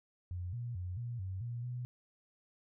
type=tone with pitch steps; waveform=sine; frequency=89.2 / 119.9 / 90.3 / 119.6 / 94.2 / 119.2 / 123.3 Hz; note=F2 / A#2 / F#2 / A#2 / F#2 / A#2 / B2; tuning=+37 / +49 / -42 / +45 / +32 / +39 / -2 cents; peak=-37 dBFS; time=0.31-1.85 s; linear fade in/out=0 ms; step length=220 ms; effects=none